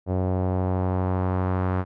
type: tone with low-pass filter sweep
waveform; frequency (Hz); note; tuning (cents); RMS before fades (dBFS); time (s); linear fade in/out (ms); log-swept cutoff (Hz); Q
sawtooth; 92.5; F#2; 0; -24; 0.06-1.85; 50; 630 to 1300; 1.6
effects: none